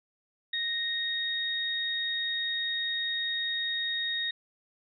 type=tone pair together; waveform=sine; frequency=1865 / 3730 Hz; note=A#6 / A#7; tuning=0 / 0 cents; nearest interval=octave; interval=1200 cents; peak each=-33 / -30 dBFS; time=0.53-4.31 s; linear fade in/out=5 ms; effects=none